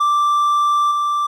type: tone with level steps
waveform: triangle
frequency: 1174.7 Hz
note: D6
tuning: in tune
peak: -11 / -14 dBFS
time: 0-1.27 s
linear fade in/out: 10 ms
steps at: 0.91 s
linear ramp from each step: 5 ms
effects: none